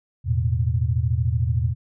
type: chord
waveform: sine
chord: E suspended fourth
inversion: none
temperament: equal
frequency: 82.41 / 110 / 123.47 Hz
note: E2 / A2 / B2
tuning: 0 / 0 / 0 cents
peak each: -23 dBFS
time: 0.24-1.75 s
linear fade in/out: 50 ms
effects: none